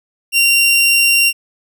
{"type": "tone", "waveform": "sawtooth", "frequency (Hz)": 2763, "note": "F7", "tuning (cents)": -19, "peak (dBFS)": -6, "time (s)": [0.32, 1.33], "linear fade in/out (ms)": 50, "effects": []}